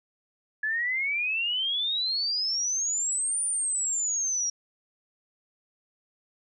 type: exponential two-way sweep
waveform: sine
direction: up then down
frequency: 1700 to 9397 to 5620 Hz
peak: -25 dBFS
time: 0.63-4.5 s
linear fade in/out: 5 ms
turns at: 3.43 s
effects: none